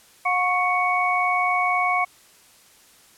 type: tone cluster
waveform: sine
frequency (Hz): 723 / 1103 / 2229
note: F#5 / C#6 / C#7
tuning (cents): -40 / -9 / +9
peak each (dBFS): -23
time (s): 0.25-2.05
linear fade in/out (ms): 10
effects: white hiss -53 dBFS RMS until 3.17 s + low-pass 12000 Hz 12 dB/octave